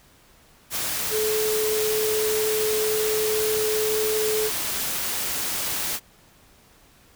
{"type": "tone in noise", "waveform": "sine", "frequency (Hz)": 431.4, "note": "A4", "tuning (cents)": -34, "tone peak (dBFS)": -22, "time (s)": [1.1, 4.51], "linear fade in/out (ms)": 50, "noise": "white", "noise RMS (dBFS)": -27, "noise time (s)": [0.7, 6], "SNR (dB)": 2, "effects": ["pink hiss -55 dBFS RMS until 7.15 s"]}